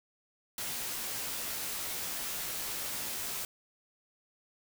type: noise with comb filter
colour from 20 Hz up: white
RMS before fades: -37 dBFS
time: 0.58-3.45 s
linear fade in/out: 2 ms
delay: 15 ms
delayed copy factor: -0.6
effects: none